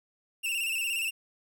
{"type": "tone with vibrato", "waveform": "45% pulse", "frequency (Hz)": 2703, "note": "E7", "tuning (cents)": 43, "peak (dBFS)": -28, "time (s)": [0.43, 1.11], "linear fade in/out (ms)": 20, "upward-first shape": "square", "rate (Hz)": 17, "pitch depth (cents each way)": 50, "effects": []}